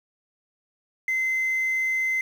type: tone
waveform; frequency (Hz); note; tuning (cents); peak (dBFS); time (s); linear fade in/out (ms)
sine; 2062; C7; -26; -20; 1.08-2.21; 2
effects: tanh soft clip ceiling -20 dBFS + 8-bit